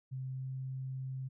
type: tone with pitch glide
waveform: sine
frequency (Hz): 130.81 to 131.57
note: C3 to C3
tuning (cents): 0 to +10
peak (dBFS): -37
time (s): 0.11-1.29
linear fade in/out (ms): 20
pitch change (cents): +10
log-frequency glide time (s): 0.31-0.49
effects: none